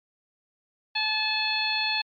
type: harmonic tone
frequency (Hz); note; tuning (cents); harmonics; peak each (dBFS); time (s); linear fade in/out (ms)
864; A5; -32; 1 / 2 / 3 / 4 / 5; -32 / -33 / -28 / -32 / -28; 0.95-2.02; 10
effects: MP3 48 kbps